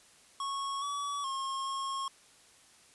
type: tone with pitch steps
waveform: square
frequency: 1102 / 1140 / 1078 / 1084 Hz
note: C#6 / C#6 / C#6 / C#6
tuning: -11 / +48 / -49 / -39 cents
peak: -34 dBFS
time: 0.4-2.08 s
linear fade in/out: 2 ms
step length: 420 ms
effects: white hiss -60 dBFS RMS until 2.94 s + resampled to 24000 Hz